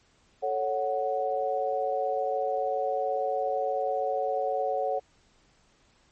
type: chord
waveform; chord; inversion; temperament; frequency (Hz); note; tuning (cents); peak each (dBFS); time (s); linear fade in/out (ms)
sine; F# minor; first; equal; 440 / 554.4 / 740; A4 / C#5 / F#5; 0 / 0 / 0; -32 / -29 / -29; 0.42-5; 20
effects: pink hiss -64 dBFS RMS until 6.11 s + MP3 32 kbps